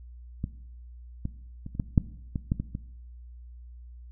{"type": "clicks", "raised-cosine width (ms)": 5, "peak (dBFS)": [-17, -18, -24, -28, -14, -6, -17, -12, -17, -20], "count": 10, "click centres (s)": [0.441, 1.254, 1.664, 1.751, 1.798, 1.978, 2.358, 2.519, 2.6, 2.751], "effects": ["noise-tail reverb RT60 0.8 s tail -18 dB re dry", "added 60 Hz sine -43 dBFS peak until 4.11 s"]}